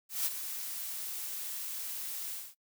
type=noise with ADSR envelope; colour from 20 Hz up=blue; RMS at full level=-30 dBFS; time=0.09-2.55 s; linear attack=170 ms; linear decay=31 ms; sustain=-9 dB; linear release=220 ms; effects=noise-tail reverb RT60 0.1 s tail -23 dB re dry